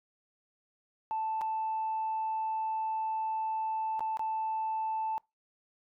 sine tone with dropouts, 880 Hz, A5, in tune, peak -29 dBFS, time 1.11-5.18 s, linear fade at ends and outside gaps 0 ms, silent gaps 1.411-1.416 / 3.994-4.006 / 4.171-4.194 s, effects noise-tail reverb RT60 0.2 s tail -25 dB re dry + tanh soft clip ceiling -26 dBFS

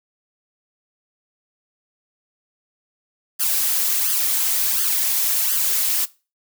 blue noise with flanger, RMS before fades -20 dBFS, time 3.39-6.06 s, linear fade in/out 20 ms, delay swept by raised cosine 0.62 to 3.92 ms, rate 1.4 Hz, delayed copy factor +0.75, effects noise-tail reverb RT60 0.3 s tail -20 dB re dry

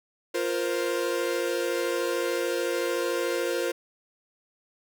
45% pulse chord, F suspended fourth, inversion none, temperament equal with one note detuned, 349.2 / 469.7 / 523.3 Hz, F4 / Bb4 / C5, 0 / +13 / 0 cents, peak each -30 dBFS, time 0.34-3.72 s, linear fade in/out 10 ms, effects none

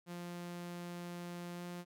sawtooth tone with pitch glide, 174.61 to 175.82 Hz, F3 to F3, 0 to +12 cents, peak -39 dBFS, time 0.06-1.85 s, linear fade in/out 50 ms, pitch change +12 cents, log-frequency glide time 1.55-1.63 s, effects none

